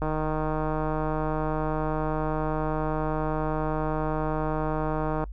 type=click train; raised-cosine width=1 ms; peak=-15 dBFS; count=810; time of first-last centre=0.02-5.239 s; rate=155 Hz; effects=noise-tail reverb RT60 0.1 s tail -24 dB re dry + added 50 Hz sine -34 dBFS peak until 5.32 s

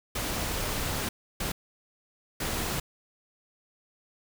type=noise bursts at uneven times; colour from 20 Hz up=pink; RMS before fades=-31 dBFS; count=3; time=0.15-1.09 / 1.4-1.52 / 2.4-2.8 s; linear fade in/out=5 ms; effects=none

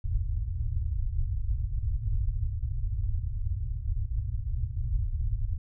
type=low-pass noise; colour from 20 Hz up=pink; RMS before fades=-29 dBFS; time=0.04-5.58 s; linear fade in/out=10 ms; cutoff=120 Hz; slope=96 dB/octave; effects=none

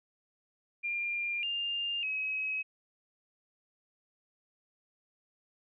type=tone with pitch steps; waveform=sine; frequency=2397 / 2804 / 2551 Hz; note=D7 / F7 / D#7; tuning=+35 / +6 / +43 cents; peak=-31 dBFS; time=0.83-2.63 s; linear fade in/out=20 ms; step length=600 ms; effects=none

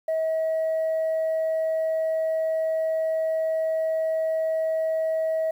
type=tone; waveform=sine; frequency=641 Hz; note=E5; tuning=49 cents flat; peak=-20 dBFS; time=0.08-5.51 s; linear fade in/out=5 ms; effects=tanh soft clip ceiling -20 dBFS + 9-bit

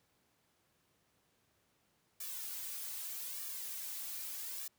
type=noise with flanger; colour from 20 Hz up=blue; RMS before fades=-43 dBFS; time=2.2-4.68 s; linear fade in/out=5 ms; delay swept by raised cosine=1.7 to 3.6 ms; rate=0.81 Hz; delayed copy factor=+0.85; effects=pink hiss -75 dBFS RMS until 4.78 s + high-pass 80 Hz 12 dB/octave

